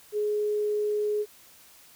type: tone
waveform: sine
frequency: 419.5 Hz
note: G#4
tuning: 17 cents sharp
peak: -24 dBFS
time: 0.12-1.26 s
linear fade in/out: 50 ms
effects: white hiss -54 dBFS RMS until 1.95 s